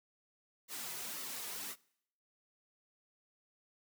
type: noise with flanger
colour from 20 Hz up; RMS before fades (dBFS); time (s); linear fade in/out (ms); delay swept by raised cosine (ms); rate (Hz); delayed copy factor
white; -43; 0.68-1.76; 50; 1.2 to 3.8; 1.9; -0.55
effects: noise-tail reverb RT60 0.7 s tail -23 dB re dry + high-pass 150 Hz 12 dB/octave